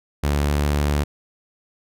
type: tone with pitch glide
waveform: sawtooth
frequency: 72.4 to 72.95 Hz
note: D2 to D2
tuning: -24 to -11 cents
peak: -14 dBFS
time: 0.23-1.04 s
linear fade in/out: 10 ms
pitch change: +13 cents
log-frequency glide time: 0.43-0.54 s
effects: none